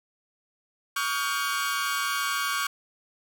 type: tone cluster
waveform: sawtooth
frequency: 1126 / 1238 / 1417 / 1577 Hz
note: C#6 / D#6 / F6 / G6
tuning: +27 / -9 / +25 / +10 cents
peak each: -25 / -34 / -28 / -29 dBFS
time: 0.96-2.67 s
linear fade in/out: 5 ms
effects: none